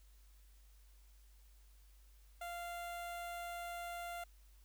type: tone with notch filter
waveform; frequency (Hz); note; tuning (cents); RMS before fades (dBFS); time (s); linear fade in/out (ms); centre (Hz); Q
sawtooth; 694; F5; -11; -45; 2.41-4.24; 5; 5100; 1.4
effects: added 50 Hz sine -60 dBFS peak until 4.64 s + white hiss -72 dBFS RMS until 4.64 s